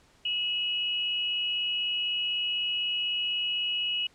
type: tone pair together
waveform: sine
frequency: 2600 / 2916 Hz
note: E7 / F#7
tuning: -24 / -26 cents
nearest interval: major second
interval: 198 cents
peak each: -35 / -27 dBFS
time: 0.25-4.07 s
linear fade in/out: 5 ms
effects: pink hiss -61 dBFS RMS until 4.14 s + low-pass 8000 Hz 12 dB/octave